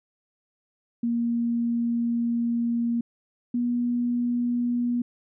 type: tone pair in turn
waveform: sine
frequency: 235 / 241.5 Hz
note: A#3 / B3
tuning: +14 / -39 cents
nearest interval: unison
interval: 47 cents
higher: second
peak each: -22 dBFS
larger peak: neither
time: 1.03-3.01 / 3.54-5.02 s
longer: first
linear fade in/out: 5 ms
effects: none